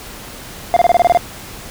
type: tone bursts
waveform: triangle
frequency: 700 Hz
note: F5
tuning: 4 cents sharp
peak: -5 dBFS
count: 9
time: 0.74-1.173 s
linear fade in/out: 0 ms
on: 25 ms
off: 26 ms
effects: pink hiss -33 dBFS RMS until 1.7 s